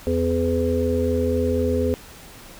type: harmonic tone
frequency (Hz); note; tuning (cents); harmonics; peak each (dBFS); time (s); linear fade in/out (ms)
84; E2; +33; 1 / 3 / 5 / 6; -24 / -24 / -24 / -24; 0.07-1.94; 0
effects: pink hiss -43 dBFS RMS until 2.59 s